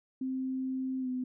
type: tone with pitch glide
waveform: sine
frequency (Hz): 261.2 to 253.8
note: C4 to B3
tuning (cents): -3 to +47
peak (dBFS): -31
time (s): 0.21-1.24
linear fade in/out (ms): 5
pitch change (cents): -50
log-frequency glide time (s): 1-1.08
effects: none